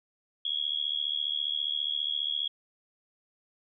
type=tone with amplitude modulation; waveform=sine; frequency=3322 Hz; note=G#7; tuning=in tune; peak=-24 dBFS; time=0.45-2.48 s; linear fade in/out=5 ms; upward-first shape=sine; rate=74.8 Hz; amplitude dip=95%; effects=none